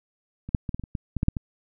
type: clicks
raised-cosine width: 5 ms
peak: -23 / -6 / -16 / -16 / -21 / -23 / -16 / -14 / -11 / -7 / -16 dBFS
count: 11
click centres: 0.49 / 0.548 / 0.692 / 0.745 / 0.796 / 0.838 / 0.952 / 1.167 / 1.231 / 1.284 / 1.368 s
effects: none